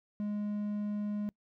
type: tone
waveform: triangle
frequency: 207.7 Hz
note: G#3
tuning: in tune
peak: -30 dBFS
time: 0.2-1.29 s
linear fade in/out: 0 ms
effects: noise-tail reverb RT60 0.1 s tail -25 dB re dry